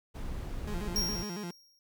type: noise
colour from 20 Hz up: brown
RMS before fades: -37 dBFS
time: 0.14-1.24 s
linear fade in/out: 20 ms
type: tone with vibrato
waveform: 30% pulse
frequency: 190.2 Hz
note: F#3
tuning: 48 cents sharp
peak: -34 dBFS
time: 0.67-1.51 s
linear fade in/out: 5 ms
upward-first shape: square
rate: 7.2 Hz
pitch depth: 160 cents each way
type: tone with exponential decay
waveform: 45% pulse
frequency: 5588 Hz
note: F8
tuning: in tune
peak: -27 dBFS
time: 0.96-1.79 s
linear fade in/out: 1 ms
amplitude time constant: 180 ms
effects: none